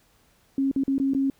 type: tone with dropouts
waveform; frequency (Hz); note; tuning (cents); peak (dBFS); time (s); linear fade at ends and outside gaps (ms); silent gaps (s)
sine; 271.7; C#4; -35; -20; 0.58-1.3; 2; 0.714-0.761 / 0.836-0.879 / 0.982-0.999 / 1.136-1.148
effects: pink hiss -62 dBFS RMS until 1.39 s